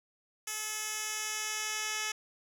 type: tone with band-pass filter sweep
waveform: 10% pulse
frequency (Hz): 430.1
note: A4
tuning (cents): -39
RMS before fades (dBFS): -36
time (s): 0.47-2.12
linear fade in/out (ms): 5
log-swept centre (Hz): 8700 to 5000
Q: 0.94
effects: none